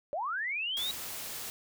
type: linear sweep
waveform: sine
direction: up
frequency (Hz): 541 to 3879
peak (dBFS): -31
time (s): 0.13-0.91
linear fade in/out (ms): 0
type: noise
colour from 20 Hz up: white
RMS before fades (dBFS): -40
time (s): 0.77-1.5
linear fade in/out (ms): 0
effects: none